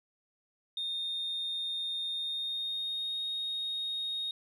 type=tone with pitch glide; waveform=sine; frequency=3664 to 3726 Hz; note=A#7 to A#7; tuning=-31 to -2 cents; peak=-31 dBFS; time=0.77-4.31 s; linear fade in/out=2 ms; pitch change=+29 cents; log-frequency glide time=2.11-3.23 s; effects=tanh soft clip ceiling -29 dBFS